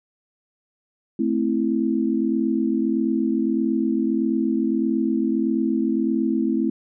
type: chord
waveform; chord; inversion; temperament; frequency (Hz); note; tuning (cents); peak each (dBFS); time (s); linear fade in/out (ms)
sine; A minor; none; equal; 220 / 261.6 / 329.6; A3 / C4 / E4; 0 / 0 / 0; -23; 1.19-6.7; 5
effects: none